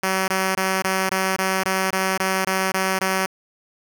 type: tone bursts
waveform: 5% pulse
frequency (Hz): 189.7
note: F#3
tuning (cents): +43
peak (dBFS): -8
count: 12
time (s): 0.03-3.261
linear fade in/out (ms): 5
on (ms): 250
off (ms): 21
effects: none